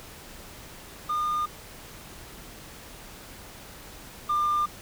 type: tone pair in turn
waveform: triangle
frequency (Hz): 1214 / 1198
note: D#6 / D6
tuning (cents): -43 / +34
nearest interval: unison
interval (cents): 23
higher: first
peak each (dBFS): -22 / -19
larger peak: second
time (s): 1.09-1.46 / 4.29-4.66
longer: neither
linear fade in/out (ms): 10
effects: tanh soft clip ceiling -18 dBFS + pink hiss -45 dBFS RMS until 4.81 s